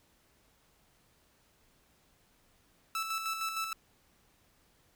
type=tone with tremolo; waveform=sawtooth; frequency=1317 Hz; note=E6; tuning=2 cents flat; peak=-28 dBFS; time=2.95-3.73 s; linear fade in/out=2 ms; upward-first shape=square; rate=6.5 Hz; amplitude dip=45%; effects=pink hiss -68 dBFS RMS until 4.95 s